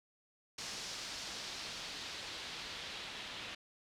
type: noise with low-pass filter sweep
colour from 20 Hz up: white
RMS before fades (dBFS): -45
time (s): 0.58-3.55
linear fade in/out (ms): 5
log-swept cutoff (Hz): 5500 to 3300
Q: 1.6
effects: none